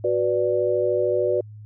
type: chord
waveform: sine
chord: B minor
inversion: second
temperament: equal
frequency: 370 / 493.9 / 587.3 Hz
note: F#4 / B4 / D5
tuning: 0 / 0 / 0 cents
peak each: -23 dBFS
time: 0.04-1.41 s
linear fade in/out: 5 ms
effects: added 106 Hz sine -38 dBFS peak until 1.65 s